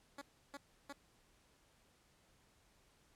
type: tone bursts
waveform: 10% pulse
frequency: 281.8 Hz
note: C#4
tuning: 29 cents sharp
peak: -38 dBFS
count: 3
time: 0.18-0.928 s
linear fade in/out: 5 ms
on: 36 ms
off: 320 ms
effects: pink hiss -71 dBFS RMS until 3.15 s + low-pass 11000 Hz 12 dB/octave